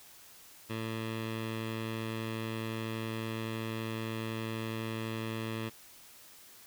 15% pulse tone with low-pass filter, 111.9 Hz, A2, 30 cents sharp, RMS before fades -37 dBFS, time 0.69-5.7 s, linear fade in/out 20 ms, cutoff 3200 Hz, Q 2.1, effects white hiss -55 dBFS RMS until 6.66 s

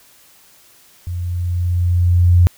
sine tone with level ramp, 88.1 Hz, F2, 16 cents sharp, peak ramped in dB -21 to -6 dBFS, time 1.07-2.47 s, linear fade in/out 0 ms, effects white hiss -49 dBFS RMS until 2.57 s

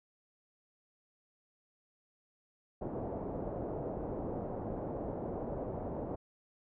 white low-pass noise, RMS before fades -39 dBFS, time 2.81-6.16 s, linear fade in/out 10 ms, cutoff 660 Hz, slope 24 dB/octave, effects none

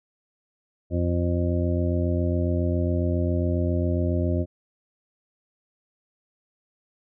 harmonic tone, 87.31 Hz, F2, in tune, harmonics 1 / 2 / 3 / 4 / 6 / 7, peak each -23 / -30 / -29 / -30 / -35 / -32 dBFS, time 0.9-4.46 s, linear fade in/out 50 ms, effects none

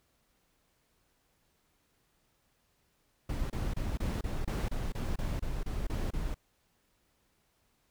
brown noise bursts, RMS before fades -33 dBFS, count 13, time 3.29-6.344 s, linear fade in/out 5 ms, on 210 ms, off 27 ms, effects pink hiss -73 dBFS RMS until 7.9 s

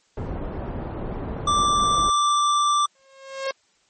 pink low-pass noise, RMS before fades -30 dBFS, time 0.17-2.1 s, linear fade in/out 5 ms, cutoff 790 Hz, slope 12 dB/octave
square tone, 1174.7 Hz, D6, in tune, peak -18 dBFS, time 1.47-2.86 s, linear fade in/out 5 ms
sawtooth tone with exponential growth, 539 Hz, C#5, 49 cents flat, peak -18 dBFS, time 2.95-3.51 s, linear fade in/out 2 ms, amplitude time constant 120 ms
effects white hiss -63 dBFS RMS until 3.89 s + MP3 32 kbps

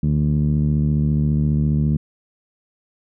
10% pulse tone with low-pass filter, 74.7 Hz, D2, 30 cents sharp, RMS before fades -18 dBFS, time 0.03-1.97 s, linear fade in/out 5 ms, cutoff 180 Hz, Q 2.9, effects none

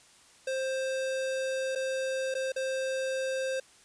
square tone with dropouts, 527 Hz, C5, 12 cents sharp, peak -30 dBFS, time 0.47-3.6 s, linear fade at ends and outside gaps 5 ms, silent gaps 1.752-1.757 / 2.342-2.35 / 2.521-2.561 s, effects white hiss -58 dBFS RMS until 3.84 s + resampled to 22050 Hz

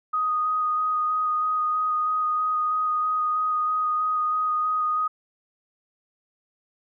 sine tone with vibrato, 1244.5 Hz, D#6, in tune, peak -21 dBFS, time 0.13-5.08 s, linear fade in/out 10 ms, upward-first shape square, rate 3.1 Hz, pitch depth 9 cents each way, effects none

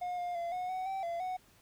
triangle tone with pitch steps, 717 / 707 / 685 / 728 / 746 / 772 / 682 / 740 Hz, F5 / F5 / F5 / F#5 / F#5 / G5 / F5 / F#5, +45 / +21 / -34 / -28 / +14 / -27 / -41 / 0 cents, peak -32 dBFS, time 0.01-1.37 s, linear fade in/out 10 ms, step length 170 ms, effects pink hiss -64 dBFS RMS until 1.61 s

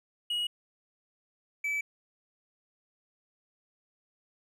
triangle tone pair in turn, 2901 / 2303 Hz, F#7 / D7, -35 / -34 cents, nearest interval major third, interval 399 cents, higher first, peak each -27 dBFS, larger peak neither, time 0.3-0.47 / 1.64-1.81 s, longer neither, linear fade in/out 5 ms, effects none

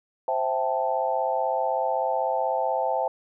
sine chord, A minor seventh, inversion first, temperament equal, 523.3 / 659.3 / 784 / 880 Hz, C5 / E5 / G5 / A5, 0 / 0 / 0 / 0 cents, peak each -28 dBFS, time 0.28-3.08 s, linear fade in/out 2 ms, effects none

